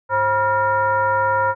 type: tone with frequency modulation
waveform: sine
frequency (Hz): 964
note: B5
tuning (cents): -42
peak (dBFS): -15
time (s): 0.09-1.55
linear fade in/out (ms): 50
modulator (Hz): 431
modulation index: 1.1
effects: none